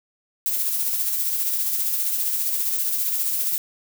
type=noise with tremolo; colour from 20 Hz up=violet; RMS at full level=-22 dBFS; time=0.46-3.58 s; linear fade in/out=0 ms; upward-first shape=sine; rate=15 Hz; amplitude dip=35%; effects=none